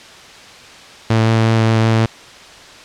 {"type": "tone with vibrato", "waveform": "sawtooth", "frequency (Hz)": 112.3, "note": "A2", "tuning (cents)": 36, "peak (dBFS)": -7, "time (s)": [1.1, 2.06], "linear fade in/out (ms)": 5, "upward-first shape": "sine", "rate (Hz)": 5.4, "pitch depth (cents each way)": 9, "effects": ["white hiss -38 dBFS RMS until 2.84 s", "low-pass 5000 Hz 12 dB/octave"]}